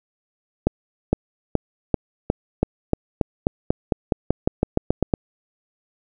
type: accelerating click train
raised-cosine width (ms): 2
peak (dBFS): -3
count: 19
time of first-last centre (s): 0.67-5.138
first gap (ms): 460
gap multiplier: 0.92
effects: none